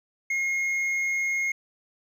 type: tone with hard clipping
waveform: sine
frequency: 2149 Hz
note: C7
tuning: 46 cents sharp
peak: -25 dBFS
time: 0.3-1.52 s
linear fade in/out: 5 ms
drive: 4 dB
effects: none